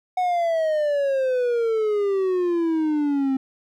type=exponential sweep; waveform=triangle; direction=down; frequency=740 to 262.9 Hz; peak=-17 dBFS; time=0.17-3.37 s; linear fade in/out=5 ms; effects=none